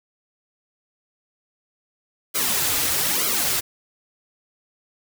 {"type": "noise with flanger", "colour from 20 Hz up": "white", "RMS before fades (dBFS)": -22, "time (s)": [2.34, 3.61], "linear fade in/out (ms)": 20, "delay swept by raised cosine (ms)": [1.1, 5.4], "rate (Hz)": 1.1, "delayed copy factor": -1, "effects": []}